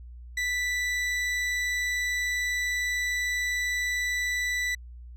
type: tone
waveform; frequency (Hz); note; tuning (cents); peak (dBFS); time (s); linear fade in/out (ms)
40% pulse; 1975.5; B6; 0; -25; 0.37-4.75; 5
effects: added 60 Hz sine -41 dBFS peak until 5.16 s + low-pass 10000 Hz 12 dB/octave